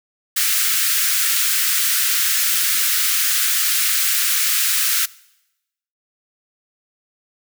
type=high-pass noise; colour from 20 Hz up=white; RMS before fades=-18 dBFS; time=0.36-5.06 s; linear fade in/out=10 ms; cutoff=1300 Hz; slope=48 dB/octave; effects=noise-tail reverb RT60 0.9 s tail -22 dB re dry